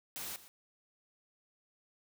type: noise with echo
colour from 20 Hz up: white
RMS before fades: -42 dBFS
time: 0.16-0.36 s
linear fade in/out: 0 ms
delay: 120 ms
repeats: 1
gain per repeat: -15 dB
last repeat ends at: 0.48 s
effects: none